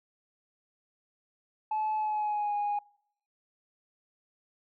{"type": "tone with pitch glide", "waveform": "sine", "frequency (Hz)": [862, 824.5], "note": ["A5", "G#5"], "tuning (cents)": [-36, -13], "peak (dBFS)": -26, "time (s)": [1.71, 2.79], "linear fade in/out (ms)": 5, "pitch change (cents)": -77, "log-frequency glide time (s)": [1.96, 2.55], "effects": ["noise-tail reverb RT60 0.7 s tail -26 dB re dry", "tanh soft clip ceiling -25 dBFS"]}